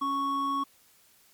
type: tone pair together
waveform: triangle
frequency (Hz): 277.2 / 1108.7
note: C#4 / C#6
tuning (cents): 0 / 0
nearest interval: 2 octaves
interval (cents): 2400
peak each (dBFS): -32 / -25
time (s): 0.01-0.64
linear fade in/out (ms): 10
effects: white hiss -61 dBFS RMS until 1.33 s + MP3 96 kbps